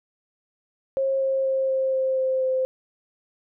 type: tone with pitch steps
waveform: sine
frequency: 538 / 534.9 / 531.8 / 528.8 / 525.7 / 522.7 / 519.7 Hz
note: C5 / C5 / C5 / C5 / C5 / C5 / C5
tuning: +48 / +38 / +28 / +18 / +8 / -2 / -12 cents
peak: -20 dBFS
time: 0.97-2.65 s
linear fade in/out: 0 ms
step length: 240 ms
effects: none